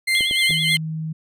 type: tone with tremolo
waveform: 35% pulse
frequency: 2090 Hz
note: C7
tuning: 2 cents flat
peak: -14 dBFS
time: 0.07-0.77 s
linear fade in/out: 10 ms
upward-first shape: triangle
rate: 3.3 Hz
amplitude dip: 70%
type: tone with vibrato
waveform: sine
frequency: 3208 Hz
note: G7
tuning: 39 cents sharp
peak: -20 dBFS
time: 0.15-0.77 s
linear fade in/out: 0 ms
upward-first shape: triangle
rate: 9.2 Hz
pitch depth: 130 cents each way
type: clicks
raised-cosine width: 2 ms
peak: -19 dBFS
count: 3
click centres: 0.208 / 0.311 / 0.507 s
type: tone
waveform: sine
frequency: 158.5 Hz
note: D#3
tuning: 32 cents sharp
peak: -24 dBFS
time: 0.49-1.13 s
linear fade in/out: 10 ms
effects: resampled to 32000 Hz